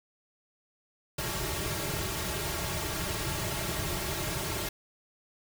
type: noise with comb filter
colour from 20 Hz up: pink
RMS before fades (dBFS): -33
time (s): 1.18-4.69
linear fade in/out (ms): 5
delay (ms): 4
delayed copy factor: -0.9
effects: none